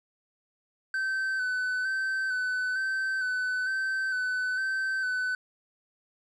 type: tone with vibrato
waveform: triangle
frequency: 1526 Hz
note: G6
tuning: 47 cents flat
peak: -25 dBFS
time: 0.94-5.35 s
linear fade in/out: 2 ms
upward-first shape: square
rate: 1.1 Hz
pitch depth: 23 cents each way
effects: resampled to 24000 Hz